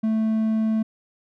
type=tone; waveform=triangle; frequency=220 Hz; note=A3; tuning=in tune; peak=-17 dBFS; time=0.03-0.83 s; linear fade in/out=10 ms; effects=none